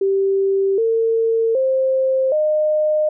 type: tone with pitch steps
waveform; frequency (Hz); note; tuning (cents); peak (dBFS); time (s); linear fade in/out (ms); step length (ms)
sine; 390 / 453.2 / 526.6 / 612; G4 / A#4 / C5 / D#5; -9 / -49 / +11 / -29; -14; 0.01-3.09; 5; 770
effects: none